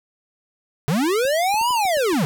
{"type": "linear two-way sweep", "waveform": "square", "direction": "up then down", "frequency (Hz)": [130, 1009, 130], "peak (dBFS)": -18, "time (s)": [0.88, 2.25], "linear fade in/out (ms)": 0, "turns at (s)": 1.71}
{"type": "clicks", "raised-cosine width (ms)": 2, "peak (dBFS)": -27, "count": 7, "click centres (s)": [1.252, 1.542, 1.613, 1.707, 1.854, 1.971, 2.131]}
{"effects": []}